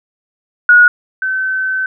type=tone pair in turn; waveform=sine; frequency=1452 / 1529.9 Hz; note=F#6 / G6; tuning=-33 / -43 cents; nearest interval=minor second; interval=90 cents; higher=second; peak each=-3 / -14 dBFS; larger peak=first; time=0.69-0.88 / 1.22-1.86 s; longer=second; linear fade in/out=2 ms; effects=none